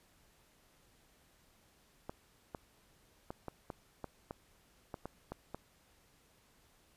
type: clicks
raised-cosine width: 1 ms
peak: -27 dBFS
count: 11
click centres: 2.095 / 2.548 / 3.305 / 3.483 / 3.702 / 4.043 / 4.309 / 4.942 / 5.056 / 5.32 / 5.546 s
effects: pink hiss -68 dBFS RMS until 6.96 s + resampled to 32000 Hz